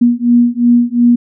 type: beating tone pair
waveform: sine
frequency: 238.5 / 241.3 Hz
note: A#3 / B3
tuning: +40 / -40 cents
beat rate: 2.8 Hz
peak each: -10 dBFS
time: 0.01-1.16 s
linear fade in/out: 10 ms
effects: none